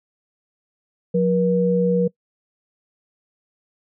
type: tone pair together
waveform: sine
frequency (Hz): 179.44 / 479.8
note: F3 / A#4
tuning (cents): +47 / +50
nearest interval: octave + perfect fourth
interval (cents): 1703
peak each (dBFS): -18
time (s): 1.14-2.08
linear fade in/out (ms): 10
effects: noise-tail reverb RT60 0.1 s tail -23 dB re dry